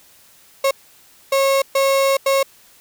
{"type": "tone bursts at uneven times", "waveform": "35% pulse", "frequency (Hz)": 545, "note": "C#5", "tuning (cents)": -29, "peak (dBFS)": -12, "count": 4, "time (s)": [[0.64, 0.71], [1.32, 1.62], [1.75, 2.17], [2.26, 2.43]], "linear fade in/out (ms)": 5, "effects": ["white hiss -50 dBFS RMS until 2.8 s"]}